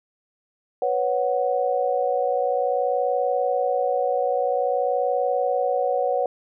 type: chord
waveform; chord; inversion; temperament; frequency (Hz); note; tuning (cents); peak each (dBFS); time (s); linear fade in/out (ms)
sine; B suspended second; none; equal; 493.9 / 554.4 / 740; B4 / C#5 / F#5; 0 / 0 / 0; -24; 0.82-6.26; 2
effects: none